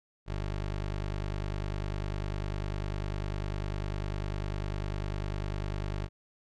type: tone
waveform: 20% pulse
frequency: 50 Hz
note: G1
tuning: 35 cents sharp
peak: -27 dBFS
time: 0.26-6.09 s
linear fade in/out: 50 ms
effects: low-pass 5000 Hz 12 dB/octave